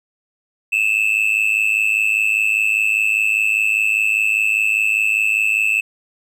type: tone with amplitude modulation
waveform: triangle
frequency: 2620 Hz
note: E7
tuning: 11 cents flat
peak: -9 dBFS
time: 0.72-5.81 s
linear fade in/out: 10 ms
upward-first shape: sine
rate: 105 Hz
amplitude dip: 85%
effects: none